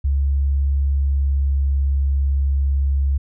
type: tone with pitch glide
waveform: sine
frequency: 69.4 to 68.92 Hz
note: C#2 to C#2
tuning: +3 to -9 cents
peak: -15 dBFS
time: 0.04-3.18 s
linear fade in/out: 10 ms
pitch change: -12 cents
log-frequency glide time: 0.94-1.64 s
effects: none